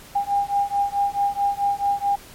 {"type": "beating tone pair", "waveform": "sine", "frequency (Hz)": [803, 807.6], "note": ["G5", "G#5"], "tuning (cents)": [41, -49], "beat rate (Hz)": 4.6, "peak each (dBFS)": -22, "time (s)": [0.15, 2.16], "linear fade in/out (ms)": 10, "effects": ["pink hiss -44 dBFS RMS until 2.34 s", "MP3 64 kbps"]}